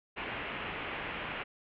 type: low-pass noise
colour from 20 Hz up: white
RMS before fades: -39 dBFS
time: 0.16-1.44 s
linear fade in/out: 20 ms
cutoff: 2900 Hz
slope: 48 dB/octave
effects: none